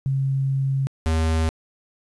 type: tone pair in turn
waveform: sine / square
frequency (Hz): 135.5 / 80.35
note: C#3 / E2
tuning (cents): -39 / -44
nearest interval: major sixth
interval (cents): 905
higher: first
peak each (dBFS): -19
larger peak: neither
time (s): 0.06-0.87 / 1.06-1.49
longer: first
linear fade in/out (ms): 0
effects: resampled to 24000 Hz + 10-bit